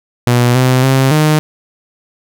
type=tone with pitch steps; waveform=sawtooth; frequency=121.8 / 128.3 / 133.1 / 153.5 Hz; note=B2 / C3 / C3 / D#3; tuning=-24 / -34 / +30 / -23 cents; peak=-4 dBFS; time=0.27-1.39 s; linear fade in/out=0 ms; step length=280 ms; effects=none